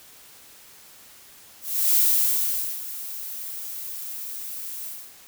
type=noise with ADSR envelope; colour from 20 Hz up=violet; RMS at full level=-18 dBFS; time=1.61-5.15 s; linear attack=340 ms; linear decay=850 ms; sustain=-16 dB; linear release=290 ms; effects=white hiss -49 dBFS RMS until 5.27 s